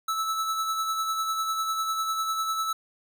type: tone with tremolo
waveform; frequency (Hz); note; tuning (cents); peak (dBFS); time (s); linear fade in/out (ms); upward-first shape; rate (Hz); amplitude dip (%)
square; 1310; E6; -11; -25; 0.08-2.73; 5; sine; 10; 40
effects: none